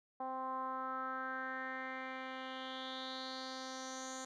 10% pulse tone with low-pass filter sweep, 261 Hz, C4, 4 cents flat, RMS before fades -43 dBFS, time 0.2-4.25 s, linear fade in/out 5 ms, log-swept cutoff 870 to 7100 Hz, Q 4.7, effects none

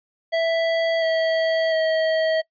square tone with pitch steps, 659.3 / 649.5 / 639.8 Hz, E5 / E5 / D#5, 0 / -26 / +48 cents, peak -19 dBFS, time 0.32-2.42 s, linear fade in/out 20 ms, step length 700 ms, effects noise-tail reverb RT60 0.1 s tail -22 dB re dry + resampled to 11025 Hz

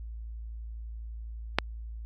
click, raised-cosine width 0.3 ms, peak -5 dBFS, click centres 1.586 s, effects added 56 Hz sine -37 dBFS peak until 2.05 s + AAC 48 kbps

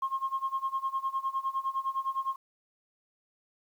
sine tone with tremolo, 1072 Hz, C6, 42 cents sharp, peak -25 dBFS, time 0.02-2.36 s, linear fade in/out 5 ms, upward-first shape sine, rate 9.8 Hz, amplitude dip 90%, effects tanh soft clip ceiling -22 dBFS + 10-bit

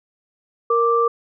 sine tone pair together, 466.2 / 1174.7 Hz, A#4 / D6, 0 / 0 cents, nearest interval octave + major third, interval 1600 cents, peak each -17 dBFS, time 0.7-1.08 s, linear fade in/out 5 ms, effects none

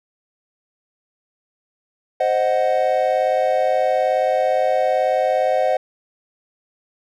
triangle chord, C diminished, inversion none, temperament equal, 523.3 / 622.3 / 740 Hz, C5 / Eb5 / Gb5, 0 / 0 / 0 cents, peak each -18 dBFS, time 2.2-5.77 s, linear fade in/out 5 ms, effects none

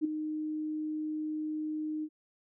sine tone with ADSR envelope, 308.1 Hz, D#4, 17 cents flat, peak -23 dBFS, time 0.01-2.09 s, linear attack 37 ms, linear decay 8 ms, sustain -9 dB, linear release 57 ms, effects none

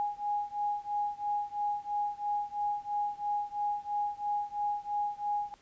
sine beating tone pair, 825 / 828 Hz, G#5 / G#5, -12 / -5 cents, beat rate 3 Hz, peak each -33 / -34 dBFS, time 0-5.54 s, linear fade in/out 0 ms, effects pink hiss -63 dBFS RMS until 5.61 s + resampled to 16000 Hz

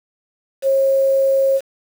sine tone with quantisation, 541 Hz, C#5, 42 cents flat, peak -12 dBFS, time 0.62-1.61 s, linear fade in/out 50 ms, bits 6, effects none

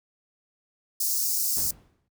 white high-pass noise, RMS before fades -26 dBFS, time 1-1.71 s, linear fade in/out 5 ms, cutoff 4800 Hz, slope 48 dB/octave
brown noise with exponential decay, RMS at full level -33 dBFS, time 1.57-2.08 s, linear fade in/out 2 ms, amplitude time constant 110 ms
effects noise-tail reverb RT60 0.1 s tail -23 dB re dry + high-pass 60 Hz 12 dB/octave

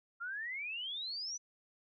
sine exponential sweep, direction up, 1360 to 6060 Hz, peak -38 dBFS, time 0.2-1.38 s, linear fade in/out 20 ms, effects none

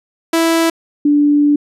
sawtooth / sine tone pair in turn, 329.6 / 292 Hz, E4 / D4, 0 / -10 cents, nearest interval major second, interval 210 cents, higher first, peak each -7 / -8 dBFS, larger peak first, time 0.33-0.7 / 1.05-1.56 s, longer second, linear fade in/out 5 ms, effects resampled to 32000 Hz

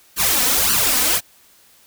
white noise with flanger, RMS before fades -17 dBFS, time 0.16-1.21 s, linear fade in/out 50 ms, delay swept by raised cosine 0.67 to 4.07 ms, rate 1.8 Hz, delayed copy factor +0.85, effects white hiss -52 dBFS RMS until 1.86 s

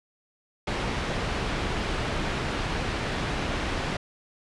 pink low-pass noise, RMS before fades -29 dBFS, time 0.67-3.97 s, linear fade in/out 5 ms, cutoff 3500 Hz, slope 12 dB/octave, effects resampled to 24000 Hz

